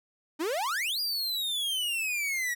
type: exponential two-way sweep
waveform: 45% pulse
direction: up then down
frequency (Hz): 290 to 4899 to 1890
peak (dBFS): -28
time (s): 0.39-2.55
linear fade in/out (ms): 20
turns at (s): 1
effects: none